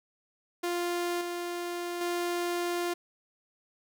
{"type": "tone with level steps", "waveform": "sawtooth", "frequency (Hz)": 349.2, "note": "F4", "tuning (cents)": 0, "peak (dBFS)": [-25, -29, -25], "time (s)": [0.63, 2.94], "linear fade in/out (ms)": 10, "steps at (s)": [1.21, 2.01], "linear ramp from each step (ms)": 2, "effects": []}